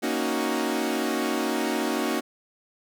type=chord; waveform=sawtooth; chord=D# minor seventh; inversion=second; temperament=equal; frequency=233.1 / 277.2 / 311.1 / 370 Hz; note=A#3 / C#4 / D#4 / F#4; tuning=0 / 0 / 0 / 0 cents; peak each=-26 dBFS; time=0.02-2.21 s; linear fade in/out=20 ms; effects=none